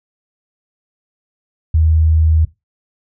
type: tone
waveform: sine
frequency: 79.5 Hz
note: D#2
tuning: 38 cents sharp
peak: -9 dBFS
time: 1.74-2.45 s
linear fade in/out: 5 ms
effects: noise-tail reverb RT60 0.2 s tail -17 dB re dry